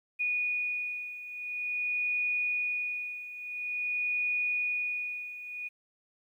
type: beating tone pair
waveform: sine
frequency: 2462 / 2462.48 Hz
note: D#7 / D#7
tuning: -19 / -19 cents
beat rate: 0.48 Hz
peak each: -35 / -31 dBFS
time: 0.19-5.69 s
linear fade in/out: 20 ms
effects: 11-bit